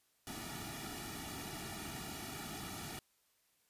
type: noise with comb filter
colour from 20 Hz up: pink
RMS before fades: -45 dBFS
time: 0.27-2.99 s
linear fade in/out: 0 ms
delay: 1.9 ms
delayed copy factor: -0.95
effects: white hiss -75 dBFS RMS until 3.69 s + resampled to 32000 Hz